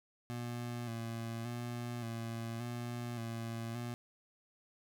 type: tone with vibrato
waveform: 25% pulse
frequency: 117.5 Hz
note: A#2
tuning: 14 cents sharp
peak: -35 dBFS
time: 0.3-3.94 s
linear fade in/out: 0 ms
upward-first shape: square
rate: 0.87 Hz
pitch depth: 40 cents each way
effects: none